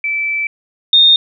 sine tone pair in turn, 2320 / 3668 Hz, D7 / A#7, -22 / -29 cents, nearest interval minor sixth, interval 793 cents, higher second, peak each -15 / -5 dBFS, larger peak second, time 0.04-0.47 / 0.93-1.16 s, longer first, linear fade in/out 2 ms, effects none

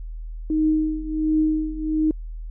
sine tone with tremolo, 311.1 Hz, D#4, in tune, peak -15 dBFS, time 0.5-2.11 s, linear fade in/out 2 ms, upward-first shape triangle, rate 1.4 Hz, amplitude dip 85%, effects added 40 Hz sine -30 dBFS peak until 2.5 s

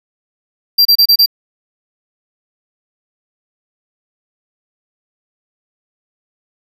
square tone bursts, 4726 Hz, D8, 10 cents sharp, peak -6 dBFS, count 5, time 0.78-1.261 s, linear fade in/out 10 ms, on 73 ms, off 29 ms, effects none

